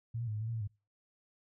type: tone with pitch steps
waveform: sine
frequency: 115.1 / 119.1 / 107.3 / 106.4 / 111.2 / 115.9 / 112.6 / 102.6 Hz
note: A#2 / A#2 / A2 / G#2 / A2 / A#2 / A2 / G#2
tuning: -22 / +38 / -43 / +42 / +19 / -10 / +40 / -21 cents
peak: -34 dBFS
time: 0.14-0.676 s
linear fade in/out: 10 ms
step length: 67 ms
effects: noise-tail reverb RT60 0.3 s tail -25 dB re dry